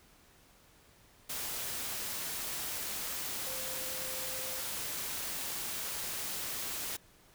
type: tone in noise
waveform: sine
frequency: 520 Hz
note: C5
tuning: 11 cents flat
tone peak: -47 dBFS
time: 3.46-4.61 s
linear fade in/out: 10 ms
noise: white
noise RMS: -38 dBFS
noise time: 1.29-6.97 s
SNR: -12 dB
effects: pink hiss -62 dBFS RMS until 7.34 s